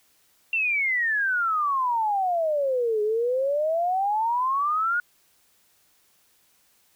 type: exponential two-way sweep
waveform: sine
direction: down then up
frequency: 2738 to 415.3 to 1460 Hz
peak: -21 dBFS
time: 0.53-5 s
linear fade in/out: 2 ms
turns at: 3.02 s
effects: white hiss -63 dBFS RMS until 6.95 s